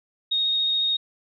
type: tone with vibrato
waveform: sine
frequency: 3729 Hz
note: A#7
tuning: in tune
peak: -20 dBFS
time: 0.31-0.97 s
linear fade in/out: 10 ms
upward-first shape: square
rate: 14 Hz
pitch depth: 8 cents each way
effects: none